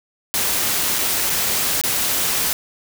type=noise with dropouts; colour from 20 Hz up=white; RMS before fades=-20 dBFS; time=0.34-2.53 s; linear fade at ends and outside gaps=0 ms; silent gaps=0.985-0.989 / 1.297-1.301 / 1.814-1.837 s; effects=none